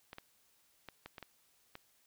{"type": "clicks", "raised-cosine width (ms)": 0.3, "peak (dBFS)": -30, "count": 7, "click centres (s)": [0.131, 0.184, 0.887, 1.06, 1.182, 1.227, 1.754], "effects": ["white hiss -71 dBFS RMS until 2.06 s"]}